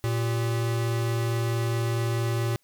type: tone pair together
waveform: square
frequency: 115.18 / 390.1 Hz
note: A#2 / G4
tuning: -20 / -8 cents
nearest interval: octave + major sixth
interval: 2112 cents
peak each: -25 / -35 dBFS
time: 0.04-2.56 s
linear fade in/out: 0 ms
effects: white hiss -68 dBFS RMS until 2.63 s